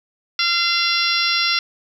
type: harmonic tone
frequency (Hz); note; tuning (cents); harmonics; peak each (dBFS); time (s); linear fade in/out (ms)
688; F5; -26; 2 / 3 / 4 / 5 / 6 / 7 / 8; -24 / -24 / -24 / -24 / -24 / -24 / -24; 0.39-1.59; 2
effects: 8-bit